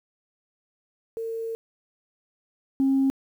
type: tone pair in turn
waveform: sine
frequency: 453.4 / 269.6 Hz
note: A#4 / C#4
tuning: -48 / -48 cents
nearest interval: major sixth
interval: 900 cents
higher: first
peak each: -28 / -17 dBFS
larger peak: second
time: 1.17-1.55 / 2.8-3.1 s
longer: first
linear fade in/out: 0 ms
effects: tanh soft clip ceiling -15 dBFS + 9-bit